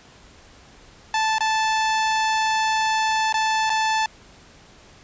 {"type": "tone with dropouts", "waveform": "sawtooth", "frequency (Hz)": 877, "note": "A5", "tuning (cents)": -6, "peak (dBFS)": -15, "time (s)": [1.14, 4.06], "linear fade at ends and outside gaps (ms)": 2, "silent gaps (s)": [[1.384, 1.406], [3.326, 3.341], [3.696, 3.701]], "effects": ["pink hiss -49 dBFS RMS until 5.03 s", "resampled to 16000 Hz"]}